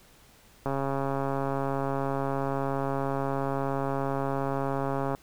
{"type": "click train", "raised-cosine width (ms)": 1, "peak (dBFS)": -16, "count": 616, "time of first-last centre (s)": [0.66, 5.149], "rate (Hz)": 137, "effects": ["pink hiss -57 dBFS RMS until 5.22 s"]}